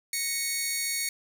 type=tone pair together; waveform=10% pulse; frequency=1886 / 2213 Hz; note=A#6 / C#7; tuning=+20 / -3 cents; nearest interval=minor third; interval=277 cents; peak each=-28 / -19 dBFS; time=0.13-1.09 s; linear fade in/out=2 ms; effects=none